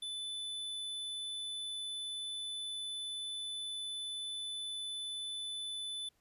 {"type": "tone", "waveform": "square", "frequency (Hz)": 3501, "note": "A7", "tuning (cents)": -9, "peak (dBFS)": -39, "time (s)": [0.02, 6.09], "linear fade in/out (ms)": 5, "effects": ["pink hiss -75 dBFS RMS until 6.2 s", "resampled to 32000 Hz"]}